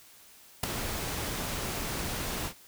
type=noise with ADSR envelope; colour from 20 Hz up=pink; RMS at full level=-23 dBFS; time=0.63-2.54 s; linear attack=7 ms; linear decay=5 ms; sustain=-11 dB; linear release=87 ms; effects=white hiss -55 dBFS RMS until 2.67 s